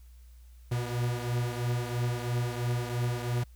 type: beating tone pair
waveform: 45% pulse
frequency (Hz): 120.2 / 123.2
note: B2 / B2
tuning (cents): -46 / -4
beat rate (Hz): 3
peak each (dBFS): -30 / -34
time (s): 0.71-3.44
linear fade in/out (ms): 10
effects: added 60 Hz sine -49 dBFS peak until 3.55 s + white hiss -67 dBFS RMS until 3.55 s